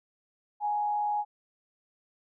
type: tone with frequency modulation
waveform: sine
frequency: 833 Hz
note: G#5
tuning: 5 cents sharp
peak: -26 dBFS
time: 0.6-1.25 s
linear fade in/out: 50 ms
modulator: 95.3 Hz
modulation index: 0.31
effects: none